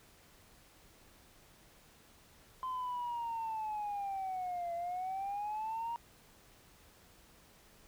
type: linear two-way sweep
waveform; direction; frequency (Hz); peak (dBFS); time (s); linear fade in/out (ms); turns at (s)
sine; down then up; 1036 to 680 to 943; -34; 2.63-5.96; 0; 4.74
effects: tanh soft clip ceiling -33 dBFS + pink hiss -62 dBFS RMS until 7.87 s